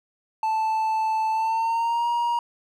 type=tone with pitch glide; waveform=triangle; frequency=879 to 947.5 Hz; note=A5 to A#5; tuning=-2 to +28 cents; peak=-19 dBFS; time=0.43-2.39 s; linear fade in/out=2 ms; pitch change=+130 cents; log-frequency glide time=1.31-2.08 s; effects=none